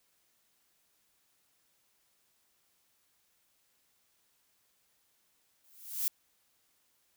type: noise with exponential growth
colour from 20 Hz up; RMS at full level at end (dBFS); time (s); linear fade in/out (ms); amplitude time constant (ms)
violet; -28; 5.64-6.08; 1; 95
effects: white hiss -73 dBFS RMS until 7.16 s